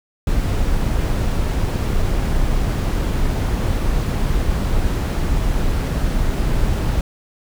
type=noise; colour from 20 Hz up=brown; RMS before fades=-18 dBFS; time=0.27-7.01 s; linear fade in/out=2 ms; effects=none